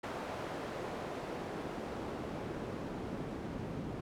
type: noise with band-pass filter sweep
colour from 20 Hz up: pink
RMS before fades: -41 dBFS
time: 0.03-4.01 s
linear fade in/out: 10 ms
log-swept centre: 620 to 230 Hz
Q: 0.72
effects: none